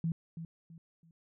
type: tone with echo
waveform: sine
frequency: 164.81 Hz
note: E3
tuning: in tune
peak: -29 dBFS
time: 0.04-0.12 s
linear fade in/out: 2 ms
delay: 330 ms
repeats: 3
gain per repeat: -10 dB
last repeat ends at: 1.11 s
effects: none